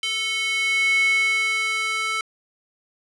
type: tone with high-pass filter sweep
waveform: square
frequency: 440 Hz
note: A4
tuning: in tune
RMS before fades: -22 dBFS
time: 0.03-2.21 s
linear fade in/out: 2 ms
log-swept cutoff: 2700 to 1700 Hz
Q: 7.2
effects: resampled to 24000 Hz + 9-bit